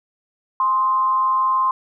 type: tone with frequency modulation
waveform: sine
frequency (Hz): 1046.5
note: C6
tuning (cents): 0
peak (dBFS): -15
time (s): 0.6-1.71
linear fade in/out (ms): 2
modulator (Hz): 208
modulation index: 0.27
effects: none